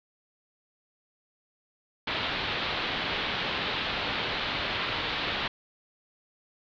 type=low-pass noise; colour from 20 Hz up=white; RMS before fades=-31 dBFS; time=2.07-5.48 s; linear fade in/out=5 ms; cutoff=4000 Hz; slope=48 dB/octave; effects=none